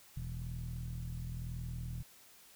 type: tone with low-pass filter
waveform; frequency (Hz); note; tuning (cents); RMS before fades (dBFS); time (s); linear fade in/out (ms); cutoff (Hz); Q
sawtooth; 40.96; E1; -10; -41; 0.16-2.03; 10; 140; 9.5
effects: white hiss -60 dBFS RMS until 2.55 s